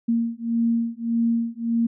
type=beating tone pair; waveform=sine; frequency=230.8 / 232.5 Hz; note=A#3 / A#3; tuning=-17 / -4 cents; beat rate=1.7 Hz; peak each=-23 dBFS; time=0.08-1.87 s; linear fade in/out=10 ms; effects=none